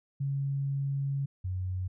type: tone pair in turn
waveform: sine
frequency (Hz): 138.59 / 92.25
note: C#3 / F#2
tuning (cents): 0 / -5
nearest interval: perfect fifth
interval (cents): 705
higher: first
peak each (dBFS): -28 / -30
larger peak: first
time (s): 0.2-1.26 / 1.44-1.88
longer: first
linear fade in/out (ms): 10
effects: none